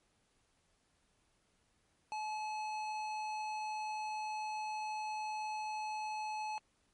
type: tone with hard clipping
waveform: triangle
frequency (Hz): 858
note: A5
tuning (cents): -44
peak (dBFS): -39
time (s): 2.12-6.58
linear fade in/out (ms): 0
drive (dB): 17
effects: pink hiss -75 dBFS RMS until 6.93 s + MP3 48 kbps